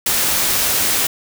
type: noise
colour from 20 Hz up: white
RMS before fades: -17 dBFS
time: 0.06-1.07 s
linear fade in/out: 5 ms
effects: none